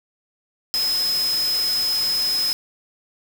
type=tone in noise; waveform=sine; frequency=5100 Hz; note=D#8; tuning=42 cents sharp; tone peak=-19 dBFS; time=0.74-2.53 s; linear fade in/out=0 ms; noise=white; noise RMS=-30 dBFS; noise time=0.74-2.53 s; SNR=+8 dB; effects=none